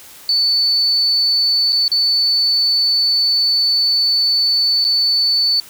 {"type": "tone with dropouts", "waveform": "sine", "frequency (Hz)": 4490, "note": "C#8", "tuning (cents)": 21, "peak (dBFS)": -12, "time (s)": [0.29, 5.6], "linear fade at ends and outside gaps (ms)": 1, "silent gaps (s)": [[1.723, 1.728], [1.88, 1.917], [4.843, 4.849]], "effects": ["white hiss -40 dBFS RMS until 5.69 s"]}